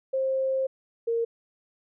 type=tone pair in turn; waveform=sine; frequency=530 / 462.4 Hz; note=C5 / A#4; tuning=+22 / -14 cents; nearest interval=major second; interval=236 cents; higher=first; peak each=-23 dBFS; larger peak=neither; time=0.13-0.67 / 1.07-1.25 s; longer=first; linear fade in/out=10 ms; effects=none